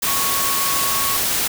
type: tone in noise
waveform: sine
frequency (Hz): 1108.7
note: C#6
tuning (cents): 0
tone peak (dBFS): -24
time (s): 0.07-1.17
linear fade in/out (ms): 10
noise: white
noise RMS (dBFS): -20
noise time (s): 0.02-1.48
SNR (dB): -7
effects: none